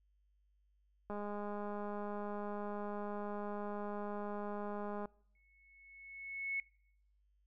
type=click train; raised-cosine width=1 ms; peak=-30 dBFS; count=816; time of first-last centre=1.1-5.056 s; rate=206 Hz
type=tone with exponential growth; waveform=sine; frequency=2200 Hz; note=C#7; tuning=14 cents flat; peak=-33 dBFS; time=5.35-6.6 s; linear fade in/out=2 ms; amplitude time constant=270 ms
effects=noise-tail reverb RT60 0.7 s tail -25 dB re dry + added 50 Hz sine -70 dBFS peak until 7.46 s